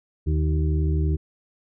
harmonic tone with a mistuned harmonic, 77 Hz, D#2, 17 cents flat, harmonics 1 / 2 / 4 / 5, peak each -20 / -26 / -32 / -34 dBFS, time 0.26-1.17 s, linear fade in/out 20 ms, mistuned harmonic 4, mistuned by +28 cents, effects none

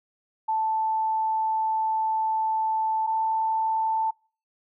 sine tone pair in turn, 880 / 885.6 Hz, A5 / A5, 0 / +11 cents, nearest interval unison, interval 11 cents, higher second, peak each -22 dBFS, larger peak neither, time 0.48-3.07 / 3.07-4.11 s, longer first, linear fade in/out 10 ms, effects noise-tail reverb RT60 0.4 s tail -25 dB re dry

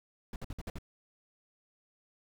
brown noise bursts, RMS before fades -39 dBFS, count 6, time 0.33-0.785 s, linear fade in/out 2 ms, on 30 ms, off 55 ms, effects none

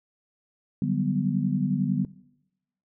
sine chord, G major seventh, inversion second, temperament equal, 146.83 / 185 / 196 / 246.9 Hz, D3 / F#3 / G3 / B3, 0 / 0 / 0 / 0 cents, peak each -28 dBFS, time 0.82-2.05 s, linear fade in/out 2 ms, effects noise-tail reverb RT60 0.9 s tail -21 dB re dry

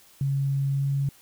sine tone with pitch glide, 138 to 139.04 Hz, C#3 to C#3, -7 to +6 cents, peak -22 dBFS, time 0.21-1.09 s, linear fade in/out 2 ms, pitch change +13 cents, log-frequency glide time 0.7-0.9 s, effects white hiss -55 dBFS RMS until 1.21 s

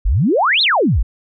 sine exponential two-way sweep, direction up then down, 39.02 to 4349 to 39.02 Hz, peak -11 dBFS, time 0.05-1.03 s, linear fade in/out 10 ms, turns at 0.62 s, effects none

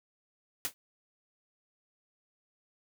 white noise with exponential decay, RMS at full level -28 dBFS, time 0.65-0.74 s, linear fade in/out 0 ms, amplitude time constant 18 ms, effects none

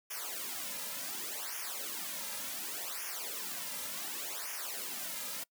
white noise with flanger, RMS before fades -40 dBFS, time 0.1-5.44 s, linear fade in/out 10 ms, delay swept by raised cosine 0.24 to 2.74 ms, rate 0.68 Hz, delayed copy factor -0.95, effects noise-tail reverb RT60 0.1 s tail -25 dB re dry + high-pass 200 Hz 12 dB/octave

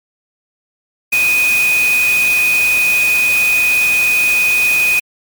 sine tone in noise, 2489 Hz, D#7, in tune, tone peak -10 dBFS, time 1.12-5 s, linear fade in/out 10 ms, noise white, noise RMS -22 dBFS, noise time 1.12-5 s, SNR +9 dB, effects MP3 96 kbps

